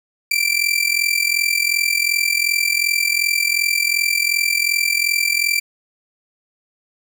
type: tone with amplitude modulation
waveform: sawtooth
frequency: 2349 Hz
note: D7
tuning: in tune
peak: -9 dBFS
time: 0.31-5.6 s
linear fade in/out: 5 ms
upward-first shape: sine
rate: 42.7 Hz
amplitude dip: 80%
effects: none